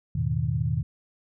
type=chord; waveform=sine; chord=E major seventh; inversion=none; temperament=equal with one note detuned; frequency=82.41 / 106.19 / 123.47 / 155.56 Hz; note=E2 / G#2 / B2 / D#3; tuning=0 / +39 / 0 / 0 cents; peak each=-31 / -30 / -27 / -28 dBFS; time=0.15-0.83 s; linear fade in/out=5 ms; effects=none